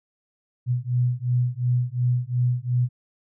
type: beating tone pair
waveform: sine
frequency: 122.2 / 125 Hz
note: B2 / B2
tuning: -18 / +21 cents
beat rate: 2.8 Hz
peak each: -23 dBFS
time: 0.66-2.89 s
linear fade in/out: 50 ms
effects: none